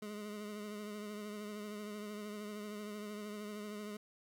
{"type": "tone with vibrato", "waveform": "25% pulse", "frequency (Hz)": 209.2, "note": "G#3", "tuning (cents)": 13, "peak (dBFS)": -39, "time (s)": [0.02, 3.97], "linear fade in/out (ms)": 5, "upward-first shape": "triangle", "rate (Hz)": 13, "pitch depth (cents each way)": 40, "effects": ["12-bit"]}